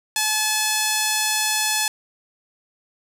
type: tone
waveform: 5% pulse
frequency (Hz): 860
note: A5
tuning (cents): -40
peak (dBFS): -7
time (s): 0.16-1.88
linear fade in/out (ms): 2
effects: none